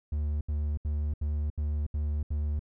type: tone bursts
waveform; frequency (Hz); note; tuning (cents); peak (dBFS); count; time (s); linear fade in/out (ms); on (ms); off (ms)
triangle; 74.4; D2; +23; -25; 7; 0.12-2.594; 5; 290; 74
effects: none